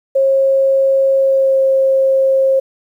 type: tone with pitch glide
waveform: sine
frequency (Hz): 540 to 535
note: C#5 to C5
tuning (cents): -45 to +38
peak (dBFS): -9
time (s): 0.15-2.6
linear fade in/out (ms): 10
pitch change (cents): -17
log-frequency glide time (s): 1.17-1.59
effects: 8-bit